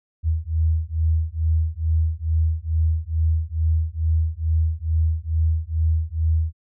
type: beating tone pair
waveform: sine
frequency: 79.1 / 81.4 Hz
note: D#2 / E2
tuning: +29 / -21 cents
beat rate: 2.3 Hz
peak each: -21 dBFS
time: 0.23-6.53 s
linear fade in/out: 50 ms
effects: none